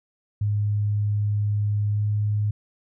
sine tone with pitch glide, 103.83 to 104.67 Hz, G#2 to G#2, 0 to +14 cents, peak -20 dBFS, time 0.41-2.51 s, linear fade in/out 5 ms, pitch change +14 cents, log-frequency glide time 1.91-2.02 s, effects none

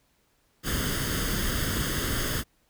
pink noise with comb filter, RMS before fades -28 dBFS, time 0.63-2.44 s, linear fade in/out 50 ms, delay 0.61 ms, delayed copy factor +0.7, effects pink hiss -68 dBFS RMS until 2.69 s

